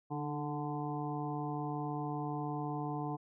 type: harmonic tone with a mistuned harmonic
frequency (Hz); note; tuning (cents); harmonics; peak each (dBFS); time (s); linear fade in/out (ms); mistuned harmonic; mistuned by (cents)
146.83; D3; 0; 1 / 2 / 3 / 5 / 6 / 7; -39 / -40 / -45 / -42 / -45 / -46; 0.1-3.17; 20; 2; +32
effects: none